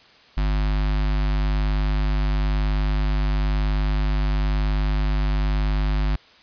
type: tone with notch filter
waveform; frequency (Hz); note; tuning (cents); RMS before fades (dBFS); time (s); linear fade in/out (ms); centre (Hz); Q
square; 50.5; G#1; -48; -21; 0.37-6.16; 5; 460; 1.2
effects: white hiss -51 dBFS RMS until 6.42 s + resampled to 11025 Hz